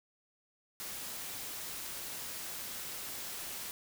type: noise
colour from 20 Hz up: white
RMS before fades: -42 dBFS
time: 0.8-3.71 s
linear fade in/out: 0 ms
effects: none